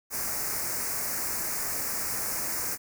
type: band-stop noise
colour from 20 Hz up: white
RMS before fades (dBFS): -31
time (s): 0.1-2.78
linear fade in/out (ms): 50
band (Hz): 2300 to 4900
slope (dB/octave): 48
effects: none